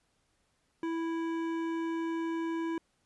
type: tone with hard clipping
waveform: sine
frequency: 329.6 Hz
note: E4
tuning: in tune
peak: -33 dBFS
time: 0.83-2.78 s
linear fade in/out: 2 ms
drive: 13 dB
effects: pink hiss -74 dBFS RMS until 3.05 s + resampled to 24000 Hz